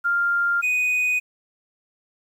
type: tone pair in turn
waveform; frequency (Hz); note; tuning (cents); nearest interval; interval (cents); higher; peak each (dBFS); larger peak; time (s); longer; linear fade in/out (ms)
sine / triangle; 1396.9 / 2489; F6 / D#7; 0 / 0; minor seventh; 1000; second; -18 / -17; second; 0.04-0.62 / 0.62-1.2; neither; 20
effects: 9-bit